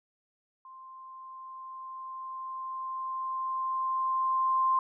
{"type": "tone with level ramp", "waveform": "sine", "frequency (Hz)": 1048, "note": "C6", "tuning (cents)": 2, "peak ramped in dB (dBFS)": [-46, -22], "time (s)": [0.65, 4.79], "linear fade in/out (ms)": 2, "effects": []}